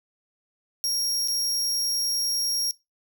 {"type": "tone with dropouts", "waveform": "sawtooth", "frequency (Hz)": 5590, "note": "F8", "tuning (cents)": 1, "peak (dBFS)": -21, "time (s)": [0.84, 2.71], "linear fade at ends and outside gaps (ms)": 0, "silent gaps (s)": [1.276, 1.283], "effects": ["noise-tail reverb RT60 0.2 s tail -20 dB re dry"]}